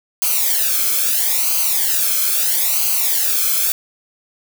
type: noise with flanger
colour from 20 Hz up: blue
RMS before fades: -17 dBFS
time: 0.22-3.72 s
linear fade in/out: 0 ms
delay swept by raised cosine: 0.55 to 1.08 ms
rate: 0.76 Hz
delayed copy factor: -0.8
effects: none